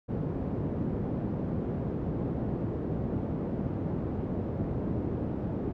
pink band-pass noise, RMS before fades -32 dBFS, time 0.08-5.73 s, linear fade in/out 20 ms, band 100 to 370 Hz, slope 12 dB/octave, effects none

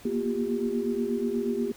sine tone cluster, 232.5 / 240.8 / 355.3 / 397.8 Hz, A#3 / B3 / F4 / G4, -4 / -44 / +30 / +25 cents, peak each -31 / -31 / -34 / -29 dBFS, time 0.05-1.72 s, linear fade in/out 5 ms, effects pink hiss -51 dBFS RMS until 1.76 s

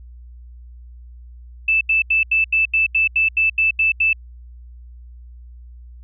sine tone bursts, 2637 Hz, E7, in tune, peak -13 dBFS, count 12, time 1.68-4.131 s, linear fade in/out 5 ms, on 130 ms, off 81 ms, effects added 60 Hz sine -37 dBFS peak until 6.03 s

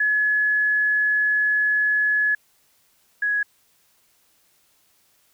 sine tone pair in turn, 1700 / 1671.8 Hz, G#6 / G#6, +40 / +11 cents, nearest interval unison, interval 29 cents, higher first, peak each -17 / -19 dBFS, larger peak first, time 0-2.35 / 3.22-3.43 s, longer first, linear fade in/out 5 ms, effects white hiss -62 dBFS RMS until 5.33 s

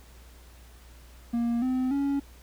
triangle tone with pitch steps, 235.3 / 256.6 / 279.8 Hz, A#3 / C4 / C#4, +16 / -34 / +16 cents, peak -22 dBFS, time 1.33-2.2 s, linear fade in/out 10 ms, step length 290 ms, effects added 60 Hz sine -49 dBFS peak until 2.42 s + pink hiss -56 dBFS RMS until 2.42 s

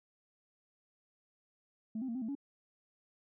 sine tone with pitch steps, 220 / 262.4 / 230.7 / 260.1 / 221.7 / 280.6 Hz, A3 / C4 / A#3 / C4 / A3 / C#4, 0 / +5 / -18 / -10 / +13 / +21 cents, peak -34 dBFS, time 1.95-2.352 s, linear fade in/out 5 ms, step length 67 ms, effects tanh soft clip ceiling -32 dBFS

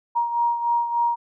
sine beating tone pair, 943 / 946.4 Hz, A#5 / A#5, +20 / +26 cents, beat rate 3.4 Hz, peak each -20 / -27 dBFS, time 0.15-1.16 s, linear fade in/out 20 ms, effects none

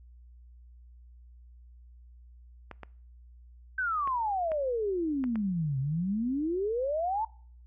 clicks, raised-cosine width 0.5 ms, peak -26 dBFS, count 6, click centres 2.713 / 2.833 / 4.075 / 4.518 / 5.24 / 5.357 s
sine exponential two-way sweep, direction down then up, 1568 to 130.1 to 912 Hz, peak -27 dBFS, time 3.78-7.25 s, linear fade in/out 5 ms, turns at 5.79 s
effects noise-tail reverb RT60 0.5 s tail -23 dB re dry + added 60 Hz sine -50 dBFS peak until 7.66 s

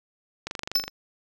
click train, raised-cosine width 0.2 ms, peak -14 dBFS, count 11, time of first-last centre 0.47-0.88 s, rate 24.4 Hz
square tone with exponential decay, 5274 Hz, E8, in tune, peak -17 dBFS, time 0.75-0.9 s, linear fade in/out 5 ms, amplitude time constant 32 ms
effects none

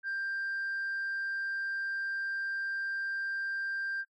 sine tone, 1585 Hz, G6, 19 cents sharp, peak -30 dBFS, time 0.03-4.05 s, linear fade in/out 50 ms, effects noise-tail reverb RT60 0.1 s tail -24 dB re dry + tanh soft clip ceiling -30 dBFS

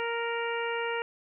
harmonic tone, 466.2 Hz, A#4, in tune, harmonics 1 / 2 / 3 / 4 / 5 / 6, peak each -32 / -35 / -37 / -38 / -39 / -40 dBFS, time 0-1.02 s, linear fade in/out 0 ms, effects none

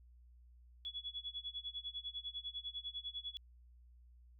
sine tone with tremolo, 3388 Hz, G#7, 34 cents sharp, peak -39 dBFS, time 0.85-3.37 s, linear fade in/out 0 ms, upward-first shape sine, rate 10 Hz, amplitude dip 95%, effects added 60 Hz sine -59 dBFS peak until 4.39 s

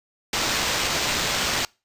blue noise with sample-and-hold, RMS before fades -24 dBFS, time 0.33-1.65 s, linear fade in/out 2 ms, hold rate 11025 Hz, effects noise-tail reverb RT60 0.3 s tail -26 dB re dry + resampled to 32000 Hz

